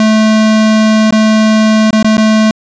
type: tone with dropouts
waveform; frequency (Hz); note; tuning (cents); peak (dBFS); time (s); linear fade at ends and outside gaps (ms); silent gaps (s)
square; 217.5; A3; -20; -6; 0-2.51; 2; 1.108-1.124 / 1.907-1.929 / 2.028-2.045 / 2.17-2.179
effects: resampled to 16000 Hz